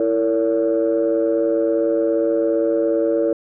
sine tone cluster, 330.7 / 457.5 / 567 Hz, E4 / A#4 / C#5, +6 / -32 / +39 cents, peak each -19 dBFS, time 0-3.33 s, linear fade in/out 2 ms, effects tanh soft clip ceiling -9 dBFS

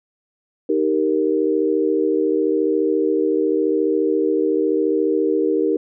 sine chord, Eb major, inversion none, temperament equal, 311.1 / 392 / 466.2 Hz, Eb4 / G4 / Bb4, 0 / 0 / 0 cents, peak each -20 dBFS, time 0.69-5.77 s, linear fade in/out 5 ms, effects none

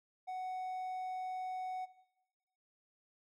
triangle tone, 743 Hz, F#5, 7 cents sharp, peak -36 dBFS, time 0.27-1.86 s, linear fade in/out 20 ms, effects noise-tail reverb RT60 1.0 s tail -17 dB re dry + MP3 64 kbps

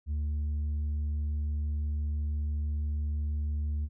sine tone with tanh clipping, 74.5 Hz, D2, 25 cents sharp, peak -29 dBFS, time 0.06-3.89 s, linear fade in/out 50 ms, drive 3 dB, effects none

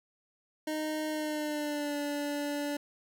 25% pulse tone with pitch glide, 309 to 290 Hz, D#4 to D4, -12 to -22 cents, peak -28 dBFS, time 0.67-2.77 s, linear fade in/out 5 ms, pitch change -110 cents, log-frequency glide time 1.09-1.96 s, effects none

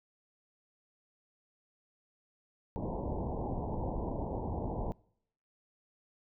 pink low-pass noise, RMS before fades -36 dBFS, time 2.76-4.92 s, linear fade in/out 0 ms, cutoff 970 Hz, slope 96 dB/octave, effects noise-tail reverb RT60 0.7 s tail -25 dB re dry

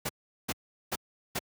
pink noise bursts, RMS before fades -31 dBFS, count 4, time 0.05-1.392 s, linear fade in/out 10 ms, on 43 ms, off 390 ms, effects high-pass 80 Hz 12 dB/octave

